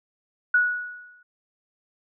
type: tone with exponential decay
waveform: sine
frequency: 1465 Hz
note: F#6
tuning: 18 cents flat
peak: -14 dBFS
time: 0.54-1.23 s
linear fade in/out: 5 ms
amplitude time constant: 150 ms
effects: none